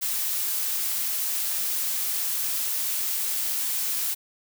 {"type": "noise", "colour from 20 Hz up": "blue", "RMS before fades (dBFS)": -27, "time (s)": [0.01, 4.15], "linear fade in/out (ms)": 20, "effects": []}